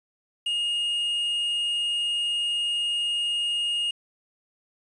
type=tone with quantisation; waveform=triangle; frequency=2852 Hz; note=F7; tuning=36 cents sharp; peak=-22 dBFS; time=0.46-3.91 s; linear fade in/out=5 ms; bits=8; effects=resampled to 24000 Hz